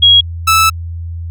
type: tone pair in turn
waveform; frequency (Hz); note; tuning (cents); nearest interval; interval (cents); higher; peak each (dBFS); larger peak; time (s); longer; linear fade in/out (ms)
sine / sawtooth; 3300 / 1312.5; G#7 / E6; -12 / -8; octave + major third; 1596; first; -3; neither; 0.02-0.21 / 0.47-0.7; second; 10
effects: added 84 Hz sine -20 dBFS peak until 1.3 s